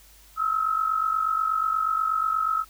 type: tone pair together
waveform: sine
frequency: 1285 / 1333.3 Hz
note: E6 / E6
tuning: -45 / +19 cents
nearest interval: minor second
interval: 64 cents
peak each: -23 / -27 dBFS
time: 0.36-2.65 s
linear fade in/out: 50 ms
effects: added 50 Hz sine -54 dBFS peak until 2.69 s + white hiss -54 dBFS RMS until 2.69 s